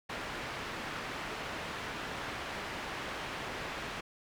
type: low-pass noise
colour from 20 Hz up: white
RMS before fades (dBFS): -40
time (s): 0.09-4.01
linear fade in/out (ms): 10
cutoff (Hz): 2100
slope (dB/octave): 12
effects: none